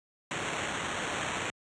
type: noise with sample-and-hold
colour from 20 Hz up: blue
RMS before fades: -34 dBFS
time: 0.31-1.5 s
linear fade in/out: 0 ms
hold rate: 4900 Hz
effects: high-pass 80 Hz 12 dB/octave + resampled to 22050 Hz